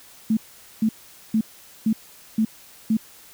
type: tone bursts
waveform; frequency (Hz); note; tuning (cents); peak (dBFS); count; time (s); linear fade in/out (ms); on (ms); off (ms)
sine; 220; A3; 0; -16; 6; 0.3-2.97; 5; 70; 450
effects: white hiss -48 dBFS RMS until 3.33 s